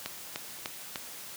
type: click train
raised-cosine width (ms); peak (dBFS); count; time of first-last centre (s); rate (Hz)
0.2; -16; 4; 0.06-0.958; 3.34
effects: white hiss -44 dBFS RMS until 1.36 s + high-pass 80 Hz 12 dB/octave